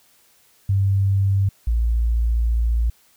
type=tone pair in turn; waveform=sine; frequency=98 / 57.34 Hz; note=G2 / A#1; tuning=0 / -28 cents; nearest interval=major sixth; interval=928 cents; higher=first; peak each=-15 / -16 dBFS; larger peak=first; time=0.69-1.49 / 1.67-2.9 s; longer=second; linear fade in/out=5 ms; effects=white hiss -57 dBFS RMS until 3.16 s